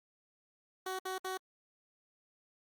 15% pulse tone bursts, 375.4 Hz, F#4, 25 cents sharp, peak -30 dBFS, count 3, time 0.86-1.374 s, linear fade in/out 5 ms, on 130 ms, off 62 ms, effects Opus 48 kbps

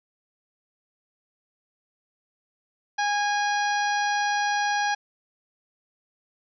harmonic tone, 822 Hz, G#5, 18 cents flat, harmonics 1 / 2 / 3 / 4 / 5 / 6 / 7, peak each -24 / -27 / -36 / -38 / -38 / -39 / -37 dBFS, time 2.98-4.95 s, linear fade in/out 10 ms, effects none

